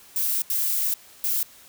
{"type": "noise bursts at uneven times", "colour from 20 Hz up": "violet", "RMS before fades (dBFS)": -24, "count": 3, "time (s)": [[0.16, 0.42], [0.5, 0.94], [1.24, 1.43]], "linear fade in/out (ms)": 2, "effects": ["white hiss -50 dBFS RMS until 1.68 s"]}